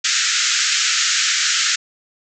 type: band-pass noise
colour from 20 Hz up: white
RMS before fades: -18 dBFS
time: 0.04-1.76 s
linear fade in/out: 10 ms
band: 1300 to 7400 Hz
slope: 96 dB/octave
effects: none